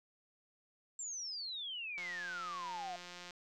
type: exponential sweep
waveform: sine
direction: down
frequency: 7520 to 689 Hz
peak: -40 dBFS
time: 0.99-2.96 s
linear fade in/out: 2 ms
type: click train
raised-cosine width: 0.2 ms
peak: -32 dBFS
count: 236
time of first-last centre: 1.98-3.308 s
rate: 177 Hz
effects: none